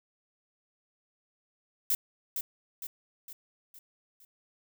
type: noise with echo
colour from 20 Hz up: violet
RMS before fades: -27 dBFS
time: 1.9-1.95 s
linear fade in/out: 2 ms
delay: 460 ms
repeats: 5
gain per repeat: -6 dB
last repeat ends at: 4.25 s
effects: none